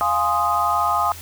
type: chord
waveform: sine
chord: F minor seventh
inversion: none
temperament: equal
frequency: 698.5 / 830.6 / 1046.5 / 1244.5 Hz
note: F5 / Ab5 / C6 / Eb6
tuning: 0 / 0 / 0 / 0 cents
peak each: -24 / -23 / -24 / -20 dBFS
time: 0.01-1.12 s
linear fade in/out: 0 ms
effects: added 85 Hz sine -39 dBFS peak until 1.21 s + white hiss -39 dBFS RMS until 1.21 s